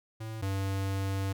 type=tone pair in turn; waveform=square; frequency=110.7 / 97.2 Hz; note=A2 / G2; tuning=+11 / -14 cents; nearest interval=major second; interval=225 cents; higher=first; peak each=-37 / -30 dBFS; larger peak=second; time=0.2-0.42 / 0.42-1.33 s; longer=second; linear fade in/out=10 ms; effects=none